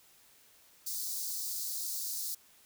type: high-pass noise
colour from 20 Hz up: white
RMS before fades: -37 dBFS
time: 0.86-2.35 s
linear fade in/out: 10 ms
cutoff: 4200 Hz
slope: 48 dB/octave
effects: white hiss -62 dBFS RMS until 2.65 s